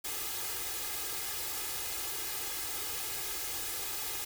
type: noise with comb filter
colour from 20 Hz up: white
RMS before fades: -37 dBFS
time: 0.04-4.25 s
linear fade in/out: 10 ms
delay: 2.4 ms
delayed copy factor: +0.95
effects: none